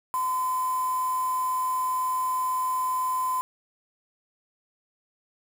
sine tone with quantisation, 1021 Hz, C6, 43 cents flat, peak -24 dBFS, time 0.14-3.41 s, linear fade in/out 0 ms, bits 6, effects none

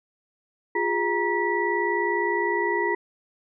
sine tone cluster, 352.8 / 412.6 / 942 / 1950 Hz, F4 / G#4 / A#5 / B6, +18 / -11 / +18 / -23 cents, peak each -27 dBFS, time 0.75-2.95 s, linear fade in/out 5 ms, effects none

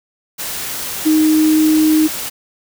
sine tone in noise, 311.1 Hz, D#4, in tune, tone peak -9 dBFS, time 1.05-2.08 s, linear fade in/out 20 ms, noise white, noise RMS -24 dBFS, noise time 0.38-2.3 s, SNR +12 dB, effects none

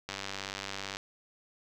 click train, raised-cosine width 0.2 ms, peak -19 dBFS, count 87, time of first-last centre 0.09-0.969 s, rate 97.8 Hz, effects none

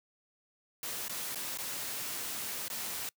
white noise with dropouts, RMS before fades -38 dBFS, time 0.83-3.09 s, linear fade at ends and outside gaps 2 ms, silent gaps 1.082-1.094 / 1.348-1.356 / 1.575-1.585 / 2.682-2.7 s, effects noise-tail reverb RT60 0.1 s tail -25 dB re dry + high-pass 100 Hz 12 dB/octave

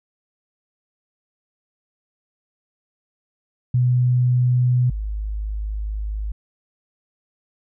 sine tone pair in turn, 124.5 / 52.19 Hz, B2 / G#1, +14 / +9 cents, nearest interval octave + minor third, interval 1505 cents, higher first, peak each -14 / -23 dBFS, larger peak first, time 3.74-4.9 / 4.9-6.32 s, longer second, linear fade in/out 5 ms, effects none

